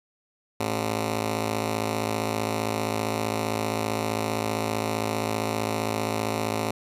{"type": "ring-modulated tone", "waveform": "10% pulse", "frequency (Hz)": 162.5, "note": "E3", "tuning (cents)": -24, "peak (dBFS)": -14, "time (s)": [0.6, 6.71], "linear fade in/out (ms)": 5, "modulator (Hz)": 53.6, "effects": ["resampled to 32000 Hz"]}